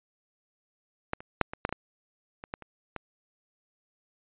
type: clicks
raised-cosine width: 0.5 ms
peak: -13 / -28 / -6 / -21 / -10 / -23 / -15 / -25 / -18 / -29 / -20 dBFS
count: 11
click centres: 1.134 / 1.205 / 1.413 / 1.535 / 1.651 / 1.692 / 1.726 / 2.439 / 2.539 / 2.623 / 2.963 s
effects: resampled to 8000 Hz